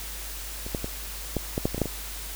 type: clicks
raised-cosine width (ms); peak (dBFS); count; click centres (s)
2; -23 / -14 / -17 / -12 / -12 / -9 / -17 / -17 / -9 / -17; 10; 0.665 / 0.748 / 0.844 / 1.367 / 1.579 / 1.655 / 1.746 / 1.78 / 1.817 / 1.857
effects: added 50 Hz sine -38 dBFS peak until 2.35 s + white hiss -38 dBFS RMS until 2.35 s